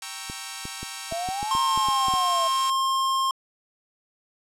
5% pulse chord, G diminished seventh, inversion none, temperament equal, 784 / 932.3 / 1108.7 / 1318.5 Hz, G5 / Bb5 / Db6 / Fb6, 0 / 0 / 0 / 0 cents, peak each -27 dBFS, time 0.02-2.7 s, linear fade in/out 2 ms
clicks, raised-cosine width 3 ms, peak -23 dBFS, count 11, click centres 0.299 / 0.654 / 0.83 / 1.124 / 1.288 / 1.429 / 1.551 / 1.776 / 1.886 / 2.084 / 2.138 s
sine exponential two-way sweep, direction up then down, 657 to 940 to 657 Hz, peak -27 dBFS, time 1.11-2.48 s, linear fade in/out 10 ms, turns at 1.6 s
square tone, 1065 Hz, C6, 30 cents sharp, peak -22 dBFS, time 1.51-3.31 s, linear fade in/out 2 ms
effects low-pass 10000 Hz 12 dB/octave

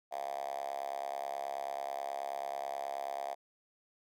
5% pulse tone with high-pass filter, 69.3 Hz, C#2, in tune, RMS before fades -39 dBFS, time 0.11-3.35 s, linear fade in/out 20 ms, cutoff 700 Hz, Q 8.4, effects none

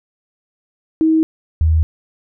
sine tone pair in turn, 318.8 / 79.7 Hz, D#4 / D#2, +42 / +42 cents, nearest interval 2 octaves, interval 2400 cents, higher first, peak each -10 / -10 dBFS, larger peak neither, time 1.01-1.23 / 1.61-1.83 s, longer neither, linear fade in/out 0 ms, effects none

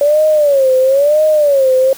sine tone with vibrato, 566 Hz, C#5, 36 cents sharp, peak -7 dBFS, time 0.01-1.93 s, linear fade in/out 2 ms, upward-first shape sine, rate 1 Hz, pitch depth 160 cents each way, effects white hiss -34 dBFS RMS until 1.97 s

